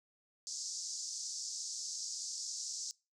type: band-pass noise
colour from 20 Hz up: pink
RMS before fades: -42 dBFS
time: 0.47-2.91 s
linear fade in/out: 0 ms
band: 4900 to 7400 Hz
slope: 48 dB/octave
effects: noise-tail reverb RT60 0.3 s tail -24 dB re dry